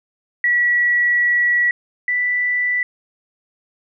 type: tone pair in turn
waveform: sine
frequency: 1936 / 1975.5 Hz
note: B6 / B6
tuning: -35 / 0 cents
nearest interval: unison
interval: 35 cents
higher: second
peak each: -13 / -16 dBFS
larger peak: first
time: 0.44-1.71 / 2.08-2.83 s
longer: first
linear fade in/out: 2 ms
effects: none